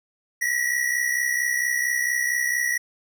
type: tone pair together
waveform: square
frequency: 1891.6 / 1956 Hz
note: A#6 / B6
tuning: +25 / -17 cents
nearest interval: minor second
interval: 58 cents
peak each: -25 dBFS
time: 0.41-2.78 s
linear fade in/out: 10 ms
effects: none